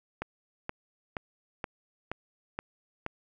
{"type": "click train", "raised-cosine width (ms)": 0.5, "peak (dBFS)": -18, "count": 7, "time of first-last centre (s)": [0.22, 3.064], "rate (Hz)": 2.11, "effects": []}